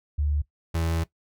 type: tone pair in turn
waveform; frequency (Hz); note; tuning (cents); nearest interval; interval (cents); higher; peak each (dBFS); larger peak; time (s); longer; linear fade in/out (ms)
sine / 35% pulse; 73.4 / 82.39; D2 / E2; 0 / 0; major second; 200; second; -22; neither; 0.18-0.42 / 0.74-1.04; second; 10
effects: noise-tail reverb RT60 0.1 s tail -17 dB re dry